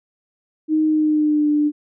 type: tone with pitch glide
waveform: sine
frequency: 311.1 to 297.1 Hz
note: D#4 to D4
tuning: 0 to +20 cents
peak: -14 dBFS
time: 0.68-1.72 s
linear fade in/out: 50 ms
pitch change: -80 cents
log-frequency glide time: 0.85-1.49 s
effects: none